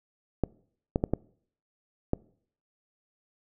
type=clicks; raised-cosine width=2 ms; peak=-11 dBFS; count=5; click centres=0.437 / 0.959 / 1.039 / 1.136 / 2.134 s; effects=noise-tail reverb RT60 0.6 s tail -24 dB re dry